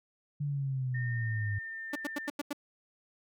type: linear sweep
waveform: sine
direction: down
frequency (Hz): 146.83 to 99.8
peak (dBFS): -30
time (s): 0.4-1.59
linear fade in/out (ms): 10
type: tone with pitch glide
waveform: sine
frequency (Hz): 1826 to 1793.6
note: A#6 to A6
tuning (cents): -36 to +33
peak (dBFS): -38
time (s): 0.94-2.29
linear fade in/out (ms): 10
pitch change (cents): -31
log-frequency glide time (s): 1.23-1.99
type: tone bursts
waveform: sawtooth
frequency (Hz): 289.6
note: D4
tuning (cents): -24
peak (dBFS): -28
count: 6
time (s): 1.93-2.531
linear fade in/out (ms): 5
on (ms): 26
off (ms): 89
effects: none